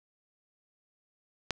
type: click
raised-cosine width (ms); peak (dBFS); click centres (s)
0.2; -12; 1.507
effects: none